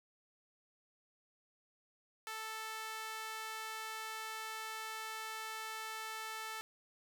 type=tone with high-pass filter; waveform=sawtooth; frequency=440 Hz; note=A4; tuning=in tune; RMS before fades=-44 dBFS; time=2.27-6.61 s; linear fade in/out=0 ms; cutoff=1200 Hz; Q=1.2; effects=none